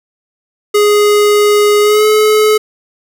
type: tone with pitch glide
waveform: square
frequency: 415.3 to 428.2 Hz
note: G#4 to A4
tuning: 0 to -47 cents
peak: -7 dBFS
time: 0.74-2.58 s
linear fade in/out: 10 ms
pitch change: +53 cents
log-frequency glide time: 1.81-2.06 s
effects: none